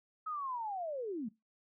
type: linear sweep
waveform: sine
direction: down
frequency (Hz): 1289 to 199.9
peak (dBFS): -36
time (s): 0.26-1.29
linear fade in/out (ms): 10
effects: noise-tail reverb RT60 0.2 s tail -21 dB re dry